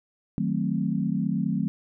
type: chord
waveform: sine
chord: D# diminished seventh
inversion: none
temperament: equal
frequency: 155.56 / 185 / 220 / 261.6 Hz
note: D#3 / F#3 / A3 / C4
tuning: 0 / 0 / 0 / 0 cents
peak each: -30 / -27 / -28 / -31 dBFS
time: 0.38-1.68 s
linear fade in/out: 0 ms
effects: none

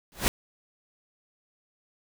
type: noise with exponential growth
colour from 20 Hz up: pink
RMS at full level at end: -19 dBFS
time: 0.12-0.28 s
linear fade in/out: 0 ms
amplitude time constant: 33 ms
effects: none

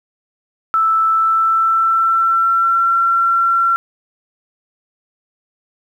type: tone with pitch glide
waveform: sine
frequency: 1318.5 to 1360.3 Hz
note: E6 to F6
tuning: 0 to -46 cents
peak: -11 dBFS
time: 0.74-3.76 s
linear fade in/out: 0 ms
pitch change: +54 cents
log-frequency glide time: 1.06-2.96 s
effects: 8-bit

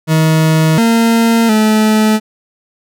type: tone with pitch steps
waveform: 40% pulse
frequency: 158.5 / 229.1 / 216.2 Hz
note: D#3 / A#3 / A3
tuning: +32 / -30 / -30 cents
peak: -7 dBFS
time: 0.07-2.2 s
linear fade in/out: 50 ms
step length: 710 ms
effects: none

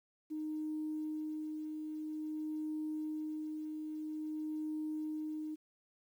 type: tone with tremolo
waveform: sine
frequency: 308.6 Hz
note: D#4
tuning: 14 cents flat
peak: -35 dBFS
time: 0.3-5.56 s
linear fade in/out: 20 ms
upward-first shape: sine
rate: 0.5 Hz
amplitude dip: 35%
effects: tanh soft clip ceiling -31 dBFS + 11-bit

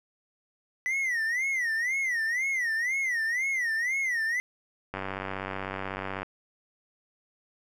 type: tone with vibrato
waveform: triangle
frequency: 1969 Hz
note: B6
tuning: 6 cents flat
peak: -24 dBFS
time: 0.86-4.4 s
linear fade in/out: 0 ms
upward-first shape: sine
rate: 2 Hz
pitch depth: 180 cents each way
type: click train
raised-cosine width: 0.5 ms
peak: -18 dBFS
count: 125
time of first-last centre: 4.94-6.23 s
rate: 96.1 Hz
effects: none

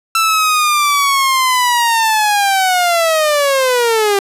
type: linear sweep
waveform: sawtooth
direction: down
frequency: 1335 to 392 Hz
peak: -7 dBFS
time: 0.15-4.19 s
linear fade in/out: 2 ms
effects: resampled to 32000 Hz + 8-bit

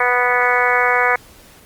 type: harmonic tone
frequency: 246.5 Hz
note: B3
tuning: 3 cents flat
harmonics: 2 / 3 / 4 / 5 / 6 / 7 / 8 / 9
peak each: -21 / -21 / -21 / -21 / -21 / -21 / -21 / -21 dBFS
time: 0-1.16 s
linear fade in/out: 5 ms
effects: pink hiss -45 dBFS RMS until 1.65 s + Opus 32 kbps

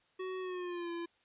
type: tone with pitch glide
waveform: square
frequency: 373.1 to 340.2 Hz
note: F#4 to F4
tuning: +14 to -45 cents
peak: -38 dBFS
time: 0.19-1.06 s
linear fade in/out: 10 ms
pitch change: -159 cents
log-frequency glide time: 0.4-0.91 s
effects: white hiss -71 dBFS RMS until 1.24 s + resampled to 8000 Hz

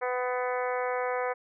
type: harmonic tone with a mistuned harmonic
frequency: 250 Hz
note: B3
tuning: 21 cents sharp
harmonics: 2 / 3 / 4 / 5 / 6 / 7 / 8 / 9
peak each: -30 / -34 / -36 / -38 / -40 / -41 / -42 / -43 dBFS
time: 0.01-1.34 s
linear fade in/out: 20 ms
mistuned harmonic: 9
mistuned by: -22 cents
effects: none

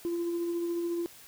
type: tone with tremolo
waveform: sine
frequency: 342.4 Hz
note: F4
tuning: 34 cents flat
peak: -26 dBFS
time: 0.05-1.06 s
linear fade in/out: 0 ms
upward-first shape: sine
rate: 14 Hz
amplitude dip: 30%
effects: tanh soft clip ceiling -26 dBFS + white hiss -52 dBFS RMS until 1.27 s

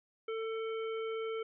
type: harmonic tone with a mistuned harmonic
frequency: 446.4 Hz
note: A4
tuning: 25 cents sharp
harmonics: 1 / 3 / 5 / 7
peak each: -35 / -45 / -49 / -52 dBFS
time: 0.28-1.43 s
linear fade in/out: 5 ms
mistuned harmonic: 7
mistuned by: -22 cents
effects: none

